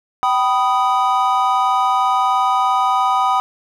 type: chord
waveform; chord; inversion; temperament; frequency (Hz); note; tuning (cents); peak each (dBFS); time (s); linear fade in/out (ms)
triangle; G augmented; none; equal with one note detuned; 770.5 / 987.8 / 1244.5; G5 / B5 / D#6; -30 / 0 / 0; -16; 0.23-3.4; 0
effects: none